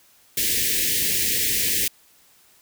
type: band-stop noise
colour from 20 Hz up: white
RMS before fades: -22 dBFS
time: 0.37-1.88 s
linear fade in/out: 5 ms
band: 510 to 1700 Hz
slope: 96 dB/octave
effects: white hiss -56 dBFS RMS until 2.61 s